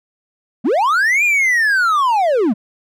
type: linear two-way sweep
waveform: triangle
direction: up then down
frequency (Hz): 185 to 2463 to 185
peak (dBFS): -10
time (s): 0.64-2.54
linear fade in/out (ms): 20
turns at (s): 1.24
effects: none